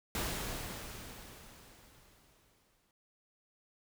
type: noise with exponential decay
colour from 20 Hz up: pink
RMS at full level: -35 dBFS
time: 0.15-2.91 s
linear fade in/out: 1 ms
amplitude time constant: 600 ms
effects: none